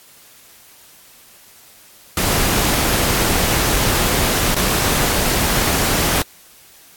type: noise with dropouts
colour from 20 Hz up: pink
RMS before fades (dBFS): -17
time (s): 2.17-6.22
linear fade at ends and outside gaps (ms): 2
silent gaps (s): 4.546-4.564
effects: white hiss -46 dBFS RMS until 6.96 s + AAC 64 kbps